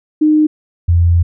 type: tone pair in turn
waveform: sine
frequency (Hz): 306.2 / 85.65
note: D#4 / F2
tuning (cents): -28 / -33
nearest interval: octave + minor seventh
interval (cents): 2205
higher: first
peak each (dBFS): -7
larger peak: neither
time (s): 0.21-0.47 / 0.88-1.23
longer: second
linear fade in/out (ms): 10
effects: none